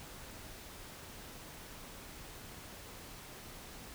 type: silence
effects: pink hiss -50 dBFS RMS until 3.94 s